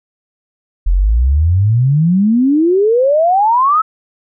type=exponential sweep; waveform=sine; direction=up; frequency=40.74 to 1318.5 Hz; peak=-8 dBFS; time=0.86-3.82 s; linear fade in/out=10 ms; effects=none